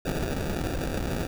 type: noise with sample-and-hold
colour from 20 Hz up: pink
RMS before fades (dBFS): -29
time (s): 0.05-1.27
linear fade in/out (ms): 5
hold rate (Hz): 1050
effects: none